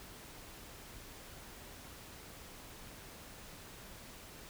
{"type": "silence", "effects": ["pink hiss -52 dBFS RMS until 4.49 s"]}